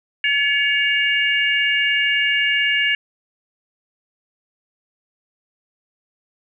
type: tone cluster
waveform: sine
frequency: 1712 / 2242 / 2819 Hz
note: A6 / C#7 / F7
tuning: -48 / +19 / +16 cents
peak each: -20 dBFS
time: 0.24-2.95 s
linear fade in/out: 2 ms
effects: none

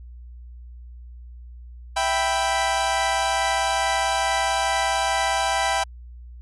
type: chord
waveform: sawtooth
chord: E minor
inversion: none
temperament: equal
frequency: 659.3 / 784 / 987.8 Hz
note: E5 / G5 / B5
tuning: 0 / 0 / 0 cents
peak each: -23 / -19 / -22 dBFS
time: 1.96-5.84 s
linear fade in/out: 10 ms
effects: added 60 Hz sine -38 dBFS peak until 6.41 s + resampled to 24000 Hz

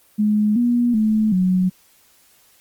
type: tone with pitch steps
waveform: sine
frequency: 210.9 / 240.7 / 216.4 / 184.3 Hz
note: G#3 / B3 / A3 / F#3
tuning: +27 / -44 / -29 / -7 cents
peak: -14 dBFS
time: 0.18-1.7 s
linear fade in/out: 20 ms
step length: 380 ms
effects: white hiss -55 dBFS RMS until 2.6 s + Opus 24 kbps

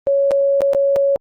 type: tone with dropouts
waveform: sine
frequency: 556 Hz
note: C#5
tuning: 5 cents sharp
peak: -12 dBFS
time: 0.07-1.16 s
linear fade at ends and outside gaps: 0 ms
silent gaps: 0.309-0.316 / 0.607-0.618 / 0.734-0.748 / 0.96-0.964 s
effects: Opus 32 kbps

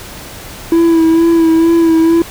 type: tone with vibrato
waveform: triangle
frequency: 329.6 Hz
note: E4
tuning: in tune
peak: -4 dBFS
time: 0.72-2.22 s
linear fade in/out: 2 ms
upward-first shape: sine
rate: 2.2 Hz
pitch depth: 30 cents each way
effects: pink hiss -30 dBFS RMS until 2.3 s

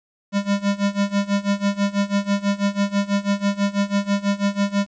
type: tone with tremolo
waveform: square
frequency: 200.6 Hz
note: G3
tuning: 40 cents sharp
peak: -16 dBFS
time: 0.32-4.87 s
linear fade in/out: 50 ms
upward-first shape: sine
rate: 6.1 Hz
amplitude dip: 90%
effects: resampled to 16000 Hz + 9-bit

